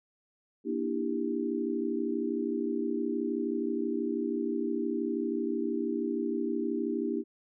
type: chord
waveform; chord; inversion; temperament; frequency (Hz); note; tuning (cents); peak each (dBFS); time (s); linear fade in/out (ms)
sine; E half-diminished seventh; second; just; 237.3 / 296.7 / 329.6 / 395.6; Bb3 / D4 / E4 / G4; +31 / +18 / 0 / +16; -34; 0.64-7.24; 50
effects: none